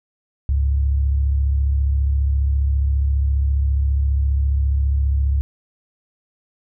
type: tone pair together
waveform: sine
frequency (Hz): 69.4 / 104.14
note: C#2 / G#2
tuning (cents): +3 / +5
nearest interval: perfect fifth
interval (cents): 702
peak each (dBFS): -15 / -27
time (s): 0.49-5.41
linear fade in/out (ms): 0
effects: none